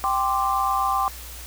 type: chord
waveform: sine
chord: G suspended fourth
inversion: none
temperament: equal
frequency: 784 / 1046.5 / 1174.7 Hz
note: G5 / C6 / D6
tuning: 0 / 0 / 0 cents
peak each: -24 dBFS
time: 0.04-1.08 s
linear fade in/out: 0 ms
effects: added 60 Hz sine -39 dBFS peak until 1.46 s + white hiss -40 dBFS RMS until 1.46 s